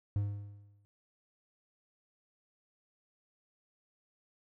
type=tone with exponential decay; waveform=triangle; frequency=101.8 Hz; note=G#2; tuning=34 cents flat; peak=-25 dBFS; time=0.16-0.85 s; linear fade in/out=0 ms; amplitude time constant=150 ms; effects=none